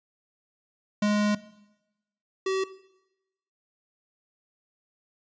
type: tone pair in turn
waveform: square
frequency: 208.3 / 381.8 Hz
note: G#3 / G4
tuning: +5 / -46 cents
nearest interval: minor seventh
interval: 1049 cents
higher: second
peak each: -22 / -25 dBFS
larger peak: first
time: 1.02-1.35 / 2.46-2.64 s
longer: first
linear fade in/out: 5 ms
effects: noise-tail reverb RT60 0.9 s tail -17 dB re dry + resampled to 16000 Hz